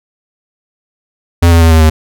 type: tone with pitch steps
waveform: square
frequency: 85.4 / 83.64 / 81.92 / 80.24 / 78.58 Hz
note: F2 / E2 / E2 / E2 / D#2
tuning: -38 / +26 / -10 / -46 / +18 cents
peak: -4 dBFS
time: 1.42-1.9 s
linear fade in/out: 10 ms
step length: 96 ms
effects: none